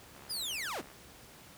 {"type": "click train", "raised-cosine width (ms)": 0.5, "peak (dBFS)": -39, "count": 54, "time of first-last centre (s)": [0.15, 0.916], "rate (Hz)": 69.2}
{"type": "linear sweep", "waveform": "sawtooth", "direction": "down", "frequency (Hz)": [5120, 123.47], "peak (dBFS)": -32, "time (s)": [0.29, 0.82], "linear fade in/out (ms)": 20}
{"effects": ["pink hiss -54 dBFS RMS until 1.57 s", "high-pass 60 Hz 12 dB/octave"]}